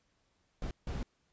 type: noise bursts at uneven times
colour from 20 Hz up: brown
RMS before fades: -37 dBFS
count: 2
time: 0.62-0.71 / 0.87-1.03 s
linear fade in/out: 2 ms
effects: pink hiss -75 dBFS RMS until 1.32 s + resampled to 16000 Hz